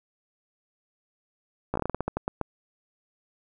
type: slowing click train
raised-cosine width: 1 ms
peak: -13 dBFS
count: 13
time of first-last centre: 1.74-2.413 s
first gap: 15 ms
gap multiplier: 1.22
effects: none